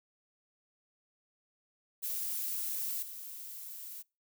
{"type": "noise with level steps", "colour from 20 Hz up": "violet", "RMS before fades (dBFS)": [-36, -45], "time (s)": [2.02, 4.03], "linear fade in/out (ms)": 20, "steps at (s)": 3.02, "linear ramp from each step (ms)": 10, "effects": ["noise-tail reverb RT60 0.3 s tail -26 dB re dry"]}